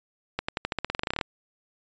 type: accelerating click train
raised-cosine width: 0.3 ms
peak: -11 dBFS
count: 17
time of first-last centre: 0.39-1.212 s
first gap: 95 ms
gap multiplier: 0.91
effects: resampled to 16000 Hz